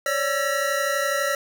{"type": "tone cluster", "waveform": "square", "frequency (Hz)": [550, 582, 1341, 1915], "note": ["C#5", "D5", "E6", "A#6"], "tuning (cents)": [-14, -16, 29, 46], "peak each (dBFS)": -28, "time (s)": [0.06, 1.35], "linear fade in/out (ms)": 2, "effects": []}